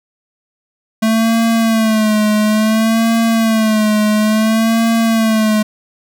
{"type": "tone with vibrato", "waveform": "square", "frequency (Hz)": 220, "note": "A3", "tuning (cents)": 0, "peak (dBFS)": -11, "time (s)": [1.02, 5.63], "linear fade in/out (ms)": 10, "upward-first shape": "sine", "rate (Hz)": 0.58, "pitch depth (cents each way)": 63, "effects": []}